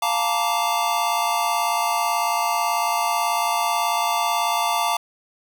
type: chord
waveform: square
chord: Bb major seventh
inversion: second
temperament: just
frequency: 699.2 / 874.1 / 932.3 / 1165.4 Hz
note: F5 / A5 / Bb5 / D6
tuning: +2 / -12 / 0 / -14 cents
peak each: -26 dBFS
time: 0.02-4.97 s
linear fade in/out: 5 ms
effects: none